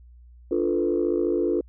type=chord; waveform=sine; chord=B half-diminished seventh; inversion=first; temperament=equal; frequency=293.7 / 349.2 / 440 / 493.9 Hz; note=D4 / F4 / A4 / B4; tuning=0 / 0 / 0 / 0 cents; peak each=-27 / -23 / -26 / -29 dBFS; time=0.51-1.61 s; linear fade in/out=5 ms; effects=tanh soft clip ceiling -12 dBFS + added 60 Hz sine -46 dBFS peak until 1.68 s